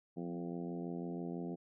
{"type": "harmonic tone with a mistuned harmonic", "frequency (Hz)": 86.1, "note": "F2", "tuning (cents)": -24, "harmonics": [2, 3, 4, 5, 6, 7, 8, 9], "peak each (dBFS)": [-42, -44, -45, -49, -54, -61, -53, -58], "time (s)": [0.16, 1.56], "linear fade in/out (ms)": 20, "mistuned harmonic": 2, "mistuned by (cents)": 26, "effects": []}